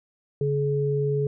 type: tone pair together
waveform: sine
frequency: 141.6 / 424.3 Hz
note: C#3 / G#4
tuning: +37 / +37 cents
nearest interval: octave + perfect fifth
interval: 1900 cents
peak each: -24 dBFS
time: 0.41-1.27 s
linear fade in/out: 2 ms
effects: none